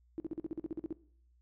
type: tone bursts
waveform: sine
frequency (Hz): 325.1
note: E4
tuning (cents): -24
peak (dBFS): -34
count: 12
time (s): 0.18-0.926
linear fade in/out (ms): 0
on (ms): 20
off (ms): 46
effects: noise-tail reverb RT60 0.6 s tail -19 dB re dry + added 60 Hz sine -64 dBFS peak until 1.41 s